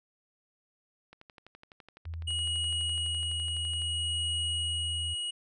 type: click train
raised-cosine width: 0.3 ms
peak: -34 dBFS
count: 33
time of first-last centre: 1.13-3.819 s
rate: 11.9 Hz
type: tone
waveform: sine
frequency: 82.41 Hz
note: E2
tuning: in tune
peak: -35 dBFS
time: 2.05-5.15 s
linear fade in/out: 20 ms
type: tone with tremolo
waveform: square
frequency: 2900 Hz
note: F#7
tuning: 35 cents flat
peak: -30 dBFS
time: 2.27-5.31 s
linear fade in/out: 10 ms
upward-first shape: sine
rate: 0.6 Hz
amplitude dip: 25%
effects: resampled to 24000 Hz